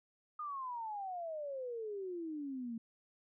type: exponential sweep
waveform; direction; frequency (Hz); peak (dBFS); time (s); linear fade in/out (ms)
sine; down; 1239 to 223.5; -39; 0.39-2.78; 5
effects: none